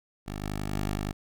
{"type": "tone with level steps", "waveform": "10% pulse", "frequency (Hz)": 50.7, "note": "G#1", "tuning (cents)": -41, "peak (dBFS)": [-26, -23, -20, -22], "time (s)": [0.26, 1.13], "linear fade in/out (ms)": 20, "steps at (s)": [0.43, 0.73, 0.96], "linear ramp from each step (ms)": 5, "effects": []}